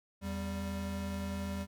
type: tone pair together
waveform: square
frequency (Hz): 82.47 / 196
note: E2 / G3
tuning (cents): +1 / 0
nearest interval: octave + minor third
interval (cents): 1499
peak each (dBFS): -40 / -38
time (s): 0.21-1.67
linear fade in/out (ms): 50
effects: none